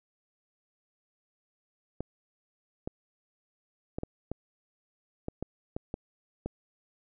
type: clicks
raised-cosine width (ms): 2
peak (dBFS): -20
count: 10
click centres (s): 2.006 / 2.875 / 3.985 / 4.034 / 4.316 / 5.284 / 5.426 / 5.765 / 5.941 / 6.46
effects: none